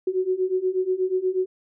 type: beating tone pair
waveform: sine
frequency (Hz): 367 / 375.3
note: F#4 / F#4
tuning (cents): -14 / +25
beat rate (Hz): 8.3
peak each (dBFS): -25 / -23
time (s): 0.07-1.46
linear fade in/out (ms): 5
effects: none